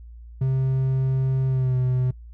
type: tone with pitch glide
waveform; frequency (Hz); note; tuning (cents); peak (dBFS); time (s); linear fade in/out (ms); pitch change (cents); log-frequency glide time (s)
triangle; 132.1 to 127.09; C3 to C3; +17 to -50; -17; 0.41-2.11; 5; -67; 1.47-1.77
effects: noise-tail reverb RT60 0.1 s tail -21 dB re dry + added 58 Hz sine -39 dBFS peak until 2.33 s